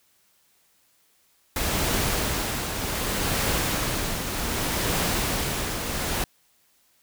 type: noise with tremolo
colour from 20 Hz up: pink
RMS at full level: -24 dBFS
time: 1.56-6.24 s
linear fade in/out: 2 ms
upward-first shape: triangle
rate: 0.65 Hz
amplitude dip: 50%
effects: white hiss -64 dBFS RMS until 7.02 s